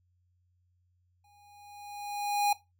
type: tone with exponential growth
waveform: square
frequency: 820 Hz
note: G#5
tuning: 22 cents flat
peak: -23 dBFS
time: 1.24-2.53 s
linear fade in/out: 5 ms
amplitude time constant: 280 ms
effects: noise-tail reverb RT60 0.2 s tail -17 dB re dry + added 89 Hz sine -68 dBFS peak until 2.79 s